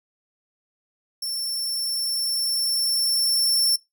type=tone with level ramp; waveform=sawtooth; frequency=5410 Hz; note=E8; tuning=44 cents sharp; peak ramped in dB=-24 to -15 dBFS; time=1.22-3.76 s; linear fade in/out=5 ms; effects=noise-tail reverb RT60 0.2 s tail -22 dB re dry